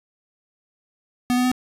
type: tone with pitch steps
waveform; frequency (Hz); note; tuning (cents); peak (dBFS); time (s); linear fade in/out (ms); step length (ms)
square; 246.9 / 249.6 / 252.4; B3 / B3 / B3; 0 / +19 / +38; -18; 1.3-1.516; 0; 72
effects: resampled to 32000 Hz + 8-bit